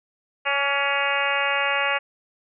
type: harmonic tone with a mistuned harmonic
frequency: 280 Hz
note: C#4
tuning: 18 cents sharp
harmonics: 2 / 3 / 4 / 5 / 6 / 7 / 8 / 9 / 10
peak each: -29 / -29 / -29 / -29 / -29 / -29 / -29 / -29 / -29 dBFS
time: 0.45-1.99 s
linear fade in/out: 20 ms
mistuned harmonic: 4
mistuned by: +19 cents
effects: none